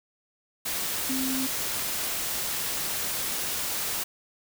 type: tone in noise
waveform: sine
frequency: 262.2 Hz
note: C4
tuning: 4 cents sharp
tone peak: -28 dBFS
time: 1.09-1.47 s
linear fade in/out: 10 ms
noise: white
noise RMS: -30 dBFS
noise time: 0.65-4.04 s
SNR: -1 dB
effects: none